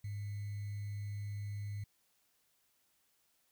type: tone with sample-and-hold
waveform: sine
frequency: 102.5 Hz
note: G#2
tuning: 22 cents flat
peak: -38 dBFS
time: 0.04-1.84 s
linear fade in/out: 5 ms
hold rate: 2100 Hz
effects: white hiss -75 dBFS RMS until 3.51 s